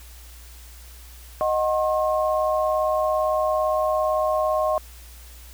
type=chord; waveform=sine; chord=C diminished; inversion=first; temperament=equal with one note detuned; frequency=622.3 / 740 / 1074.1 Hz; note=Eb5 / Gb5 / C6; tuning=0 / 0 / +45 cents; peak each=-21 / -27 / -25 dBFS; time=1.41-4.78 s; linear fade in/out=0 ms; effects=added 60 Hz sine -42 dBFS peak until 5.53 s + white hiss -48 dBFS RMS until 5.53 s